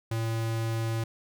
square tone, 113.3 Hz, A#2, 49 cents flat, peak -28 dBFS, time 0.11-1.04 s, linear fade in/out 5 ms, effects none

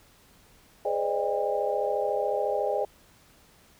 sine tone cluster, 417.9 / 510 / 584 / 618 / 803 Hz, G#4 / C5 / D5 / D#5 / G5, +11 / -44 / -10 / -12 / +41 cents, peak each -31 dBFS, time 0.85-2.85 s, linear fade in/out 5 ms, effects pink hiss -58 dBFS RMS until 3.79 s

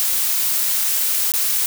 blue noise with dropouts, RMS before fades -19 dBFS, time 0-1.66 s, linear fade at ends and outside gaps 0 ms, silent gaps 1.32-1.338 s, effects none

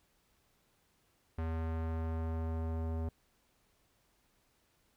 square tone with low-pass filter sweep, 81.2 Hz, E2, 26 cents flat, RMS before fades -36 dBFS, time 1.38-3.09 s, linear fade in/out 5 ms, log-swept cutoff 1700 to 760 Hz, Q 0.86, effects pink hiss -73 dBFS RMS until 4.96 s

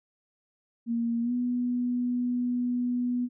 sine tone with pitch glide, 233.2 to 245.5 Hz, A#3 to B3, +1 to -10 cents, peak -25 dBFS, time 0.86-3.29 s, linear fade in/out 50 ms, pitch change +89 cents, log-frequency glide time 1.22-1.32 s, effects none

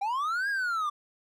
triangle linear two-way sweep, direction up then down, 768 to 1661.2 to 1163 Hz, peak -25 dBFS, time 0.01-0.9 s, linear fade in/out 10 ms, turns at 0.49 s, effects none

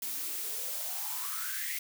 blue noise with high-pass filter sweep, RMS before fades -36 dBFS, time 0.02-1.79 s, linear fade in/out 5 ms, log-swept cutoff 220 to 2200 Hz, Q 7.7, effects none

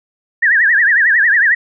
sine tone with vibrato, 1760 Hz, A6, in tune, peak -8 dBFS, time 0.42-1.55 s, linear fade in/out 10 ms, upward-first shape triangle, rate 11 Hz, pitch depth 210 cents each way, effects none

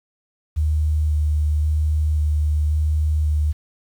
sine tone with vibrato, 76.1 Hz, D#2, 38 cents flat, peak -16 dBFS, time 0.56-3.53 s, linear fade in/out 20 ms, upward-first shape square, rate 0.93 Hz, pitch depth 12 cents each way, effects 8-bit

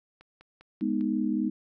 click train, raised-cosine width 0.3 ms, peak -36 dBFS, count 5, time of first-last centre 0.21-1.01 s, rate 5 Hz
sine chord, G# minor, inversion none, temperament equal, 207.7 / 246.9 / 311.1 Hz, G#3 / B3 / D#4, 0 / 0 / 0 cents, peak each -29 dBFS, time 0.81-1.5 s, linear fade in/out 10 ms
effects none

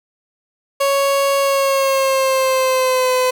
30% pulse tone with pitch glide, 554.4 to 508.4 Hz, C#5 to C5, 0 to -50 cents, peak -11 dBFS, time 0.8-3.31 s, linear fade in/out 10 ms, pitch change -150 cents, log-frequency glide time 1.39-3.12 s, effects none

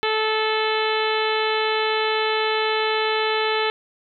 harmonic tone with a mistuned harmonic, 436.1 Hz, A4, 15 cents flat, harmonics 1 / 2 / 3 / 4 / 5 / 6 / 7 / 8 / 9, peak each -23 / -26 / -28 / -29 / -30 / -31 / -31 / -32 / -33 dBFS, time 0.03-3.7 s, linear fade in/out 0 ms, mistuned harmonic 9, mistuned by +33 cents, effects none

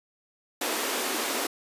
pink high-pass noise, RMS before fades -29 dBFS, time 0.61-1.47 s, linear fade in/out 5 ms, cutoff 250 Hz, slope 48 dB/octave, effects resampled to 32000 Hz

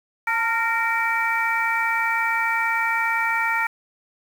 harmonic tone with a mistuned harmonic, 462.6 Hz, A#4, 13 cents flat, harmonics 2 / 3 / 4 / 5, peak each -25 / -25 / -25 / -25 dBFS, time 0.27-3.67 s, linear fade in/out 5 ms, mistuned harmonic 2, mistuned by -43 cents, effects 7-bit

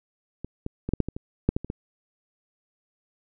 clicks, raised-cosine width 3 ms, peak -20 / -17 / -16 / -9 / -8 / -17 / -20 / -6 / -11 / -21 / -17 dBFS, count 11, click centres 0.446 / 0.664 / 0.89 / 0.936 / 1.003 / 1.086 / 1.165 / 1.49 / 1.565 / 1.646 / 1.701 s, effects none

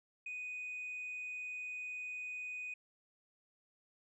sine tone, 2489 Hz, D#7, in tune, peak -39 dBFS, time 0.26-2.74 s, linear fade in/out 5 ms, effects tanh soft clip ceiling -38 dBFS

